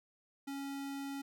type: tone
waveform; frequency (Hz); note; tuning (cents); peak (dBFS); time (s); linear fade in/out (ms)
square; 277.2; C#4; 0; -40; 0.47-1.22; 10
effects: none